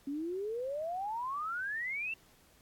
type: exponential sweep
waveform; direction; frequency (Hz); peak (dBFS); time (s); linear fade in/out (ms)
sine; up; 271.8 to 2733; -34; 0.07-2.14; 5
effects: pink hiss -64 dBFS RMS until 2.61 s + AAC 64 kbps